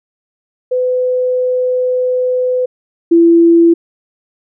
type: tone pair in turn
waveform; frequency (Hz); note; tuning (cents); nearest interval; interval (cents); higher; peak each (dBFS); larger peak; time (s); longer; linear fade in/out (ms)
sine; 504 / 336.4; B4 / E4; +35 / +35; perfect fifth; 700; first; -11 / -4; second; 0.71-2.66 / 3.11-3.74; first; 10
effects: none